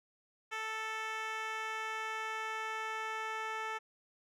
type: tone with band-pass filter sweep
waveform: 10% pulse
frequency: 440 Hz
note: A4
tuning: in tune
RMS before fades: -39 dBFS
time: 0.51-3.79 s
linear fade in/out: 20 ms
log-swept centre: 1900 to 1200 Hz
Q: 0.71
effects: none